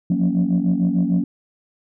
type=chord; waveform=sine; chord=Gb major seventh; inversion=third; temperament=equal with one note detuned; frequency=174.61 / 181.29 / 233.1 / 277.2 Hz; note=F3 / Gb3 / Bb3 / Db4; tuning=0 / -35 / 0 / 0 cents; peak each=-20 / -18 / -23 / -22 dBFS; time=0.1-1.24 s; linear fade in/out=5 ms; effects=tanh soft clip ceiling -10 dBFS